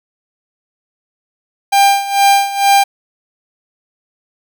45% pulse tone with tremolo, 796 Hz, G5, 26 cents sharp, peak -6 dBFS, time 1.72-2.84 s, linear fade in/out 10 ms, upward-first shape sine, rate 2.2 Hz, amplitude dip 80%, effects none

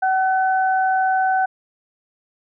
sine tone pair together, 756.9 / 1511 Hz, F#5 / F#6, +39 / +36 cents, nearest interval octave, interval 1197 cents, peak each -16 / -23 dBFS, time 0.02-1.46 s, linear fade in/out 10 ms, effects none

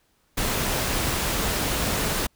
pink noise, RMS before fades -25 dBFS, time 0.37-2.27 s, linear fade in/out 10 ms, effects pink hiss -66 dBFS RMS until 2.35 s

